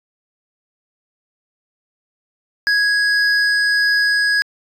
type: tone pair together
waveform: sine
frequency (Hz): 1661.2 / 4982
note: G#6 / D#8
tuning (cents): 0 / +1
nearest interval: octave + perfect fifth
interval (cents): 1901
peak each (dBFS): -12 / -18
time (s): 2.67-4.42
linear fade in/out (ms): 0
effects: tanh soft clip ceiling -10 dBFS